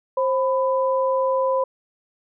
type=tone pair together; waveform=sine; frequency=529.2 / 999 Hz; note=C5 / B5; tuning=+20 / +20 cents; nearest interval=major seventh; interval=1100 cents; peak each=-19 / -23 dBFS; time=0.17-1.64 s; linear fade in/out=5 ms; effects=none